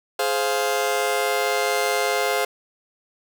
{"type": "chord", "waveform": "sawtooth", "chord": "F minor", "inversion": "first", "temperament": "just", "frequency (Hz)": [419.1, 523.8, 698.5], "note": ["Ab4", "C5", "F5"], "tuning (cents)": [16, 2, 0], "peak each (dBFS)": -21, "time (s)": [0.19, 2.45], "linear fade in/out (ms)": 5, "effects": []}